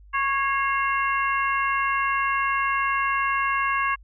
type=harmonic tone with a mistuned harmonic; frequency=550 Hz; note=C#5; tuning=14 cents flat; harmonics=2 / 3 / 4 / 5; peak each=-23 / -27 / -29 / -31 dBFS; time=0.13-3.96 s; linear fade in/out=20 ms; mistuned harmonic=4; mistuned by=-50 cents; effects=added 50 Hz sine -46 dBFS peak until 4.03 s